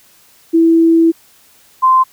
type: tone pair in turn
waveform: sine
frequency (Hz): 329.6 / 1039.2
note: E4 / C6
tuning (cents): 0 / -12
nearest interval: octave + minor sixth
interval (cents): 1988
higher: second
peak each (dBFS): -6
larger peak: neither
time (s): 0.53-1.12 / 1.82-2.04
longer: first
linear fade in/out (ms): 20
effects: white hiss -48 dBFS RMS until 2.12 s